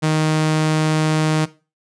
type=tone; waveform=sawtooth; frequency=155.9 Hz; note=D#3; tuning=4 cents sharp; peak=-11 dBFS; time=0.02-1.46 s; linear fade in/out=20 ms; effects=noise-tail reverb RT60 0.3 s tail -17 dB re dry + resampled to 22050 Hz